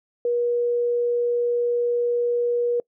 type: tone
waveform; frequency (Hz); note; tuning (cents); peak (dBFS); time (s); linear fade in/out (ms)
sine; 479.9; B4; -50; -19; 0.25-2.8; 2
effects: noise-tail reverb RT60 0.1 s tail -25 dB re dry